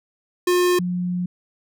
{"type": "tone pair in turn", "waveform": ["square", "sine"], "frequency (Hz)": [357.5, 178.75], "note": ["F4", "F3"], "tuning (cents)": [41, 41], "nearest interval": "octave", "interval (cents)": 1200, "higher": "first", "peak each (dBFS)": [-16, -21], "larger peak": "first", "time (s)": [[0.47, 0.79], [0.79, 1.26]], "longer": "second", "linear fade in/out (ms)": 5, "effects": []}